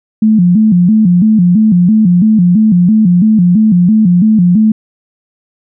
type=tone with vibrato; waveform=sine; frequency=196 Hz; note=G3; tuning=in tune; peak=-4 dBFS; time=0.22-4.72 s; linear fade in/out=5 ms; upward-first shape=square; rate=3 Hz; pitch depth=180 cents each way; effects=none